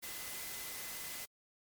sine tone in noise, 2029 Hz, B6, 46 cents sharp, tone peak -53 dBFS, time 0.02-1.26 s, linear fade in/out 20 ms, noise white, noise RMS -44 dBFS, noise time 0.02-1.26 s, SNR -12 dB, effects MP3 96 kbps

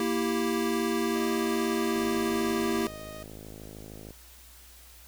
square chord, E diminished, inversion second, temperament equal, 233.1 / 329.6 / 392 Hz, Bb3 / E4 / G4, 0 / 0 / 0 cents, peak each -31 dBFS, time 0-2.87 s, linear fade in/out 2 ms
sawtooth tone, 622.3 Hz, D#5, in tune, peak -38 dBFS, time 1.15-3.23 s, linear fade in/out 2 ms
click train, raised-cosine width 2 ms, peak -31 dBFS, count 115, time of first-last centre 1.96-4.107 s, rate 53.1 Hz
effects added 60 Hz sine -53 dBFS peak until 5.07 s + white hiss -53 dBFS RMS until 5.07 s

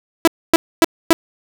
sawtooth tone bursts, 329.6 Hz, E4, in tune, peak -3 dBFS, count 4, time 0.25-1.13 s, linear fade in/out 0 ms, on 25 ms, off 260 ms, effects 7-bit

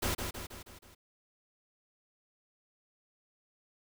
pink noise with echo, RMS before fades -32 dBFS, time 0.02-0.15 s, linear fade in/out 10 ms, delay 160 ms, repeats 5, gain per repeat -5 dB, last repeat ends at 0.95 s, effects none

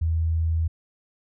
sine tone, 81.4 Hz, E2, 21 cents flat, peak -20 dBFS, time 0.01-0.68 s, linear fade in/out 10 ms, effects none

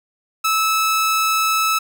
sawtooth tone, 1305 Hz, E6, 18 cents flat, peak -12 dBFS, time 0.44-1.79 s, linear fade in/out 10 ms, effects none

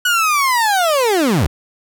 30% pulse linear sweep, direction down, 1480 to 56.4 Hz, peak -10 dBFS, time 0.05-1.47 s, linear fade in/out 5 ms, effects none

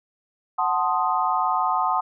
sine chord, F# diminished seventh, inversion none, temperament equal, 740 / 880 / 1046.5 / 1244.5 Hz, F#5 / A5 / C6 / Eb6, 0 / 0 / 0 / 0 cents, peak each -25 dBFS, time 0.58-2.01 s, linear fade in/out 10 ms, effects none

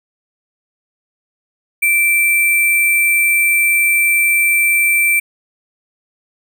sine tone with sample-and-hold, 2341 Hz, D7, 6 cents flat, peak -10 dBFS, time 1.82-5.2 s, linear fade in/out 10 ms, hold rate 11025 Hz, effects none

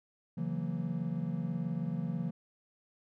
triangle chord, F# dominant seventh, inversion second, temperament just, 138.75 / 166.5 / 185 / 231.2 Hz, C#3 / E3 / F#3 / A#3, +2 / +18 / 0 / -14 cents, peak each -38 / -33 / -37 / -38 dBFS, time 0.37-2.31 s, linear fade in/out 10 ms, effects none

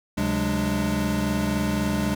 square tone cluster, 74.1 / 133.7 / 182.9 / 206.5 / 296.7 Hz, D2 / C3 / F#3 / G#3 / D4, +16 / +38 / -20 / -10 / +18 cents, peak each -32 / -32 / -31 / -26 / -30 dBFS, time 0.17-2.15 s, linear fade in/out 10 ms, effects none

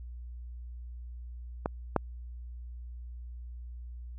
clicks, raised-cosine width 1 ms, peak -15 / -10 dBFS, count 2, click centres 1.659 / 1.963 s, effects added 60 Hz sine -40 dBFS peak until 4.18 s

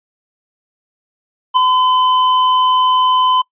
square tone with ADSR envelope, 1016 Hz, B5, 49 cents sharp, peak -7 dBFS, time 1.54-3.42 s, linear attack 28 ms, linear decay 4 ms, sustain -4 dB, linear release 11 ms, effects noise-tail reverb RT60 0.1 s tail -23 dB re dry + resampled to 8000 Hz

